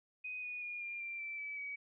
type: tone with pitch steps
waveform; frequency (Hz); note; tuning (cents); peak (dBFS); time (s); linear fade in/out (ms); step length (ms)
sine; 2500 / 2466 / 2432 / 2398 / 2365 / 2333 / 2300 / 2269; D#7 / D#7 / D#7 / D7 / D7 / D7 / D7 / C#7; +8 / -16 / -40 / +36 / +12 / -12 / -37 / +40; -40; 0.24-1.76; 10; 190
effects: none